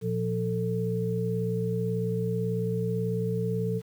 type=tone cluster; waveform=sine; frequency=118.3 / 176.5 / 443.6 Hz; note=A#2 / F3 / A4; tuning=+26 / +19 / +14 cents; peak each=-30 dBFS; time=0.01-3.82 s; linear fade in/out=50 ms; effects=9-bit